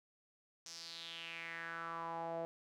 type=tone with band-pass filter sweep; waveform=sawtooth; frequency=166.4 Hz; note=E3; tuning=17 cents sharp; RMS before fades=-45 dBFS; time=0.66-2.45 s; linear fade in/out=0 ms; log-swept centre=5900 to 610 Hz; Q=4.4; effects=none